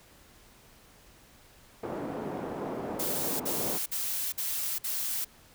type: band-pass noise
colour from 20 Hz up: pink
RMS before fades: -36 dBFS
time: 1.83-3.78 s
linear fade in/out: 5 ms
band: 240 to 730 Hz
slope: 12 dB/octave
type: noise bursts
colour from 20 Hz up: blue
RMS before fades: -32 dBFS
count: 5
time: 2.99-5.248 s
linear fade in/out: 10 ms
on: 410 ms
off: 52 ms
effects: pink hiss -57 dBFS RMS until 5.54 s